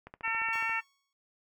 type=click train; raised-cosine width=0.5 ms; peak=-30 dBFS; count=10; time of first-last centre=0.07-0.695 s; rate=14.4 Hz
type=harmonic tone; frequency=451.1 Hz; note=A4; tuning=43 cents sharp; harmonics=2 / 3 / 4 / 5 / 6; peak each=-36 / -36 / -36 / -36 / -36 dBFS; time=0.23-0.81 s; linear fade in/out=20 ms
type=tone with exponential decay; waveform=10% pulse; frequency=1108.7 Hz; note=C#6; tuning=in tune; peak=-36 dBFS; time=0.53-1.13 s; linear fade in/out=1 ms; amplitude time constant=130 ms
effects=noise-tail reverb RT60 0.1 s tail -17 dB re dry